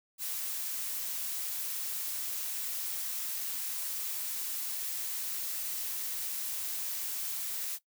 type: noise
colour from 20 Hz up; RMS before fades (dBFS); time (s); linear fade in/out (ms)
blue; -36; 0.18-7.79; 50
effects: noise-tail reverb RT60 0.1 s tail -17 dB re dry